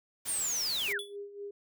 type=noise; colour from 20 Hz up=white; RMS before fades=-40 dBFS; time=0.25-0.93 s; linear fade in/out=10 ms
type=linear sweep; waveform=sine; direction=down; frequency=9290 to 1313 Hz; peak=-30 dBFS; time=0.27-0.99 s; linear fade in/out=20 ms
type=tone with tremolo; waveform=sine; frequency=405.1 Hz; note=G#4; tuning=43 cents flat; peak=-37 dBFS; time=0.88-1.51 s; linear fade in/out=5 ms; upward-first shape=sine; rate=4 Hz; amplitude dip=70%
type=tone with exponential decay; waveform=square; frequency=3430 Hz; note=A7; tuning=45 cents flat; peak=-34 dBFS; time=0.99-1.16 s; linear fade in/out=1 ms; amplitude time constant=36 ms
effects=none